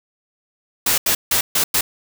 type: noise bursts at uneven times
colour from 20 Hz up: white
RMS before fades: -17 dBFS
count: 5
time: 0.86-0.98 / 1.06-1.15 / 1.31-1.41 / 1.55-1.64 / 1.74-1.81 s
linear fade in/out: 5 ms
effects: none